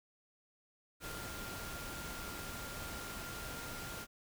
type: tone in noise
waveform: sine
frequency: 1396.9 Hz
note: F6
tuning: in tune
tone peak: -49 dBFS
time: 1-4.07 s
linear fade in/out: 50 ms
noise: pink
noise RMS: -45 dBFS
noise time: 1-4.07 s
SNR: -7 dB
effects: none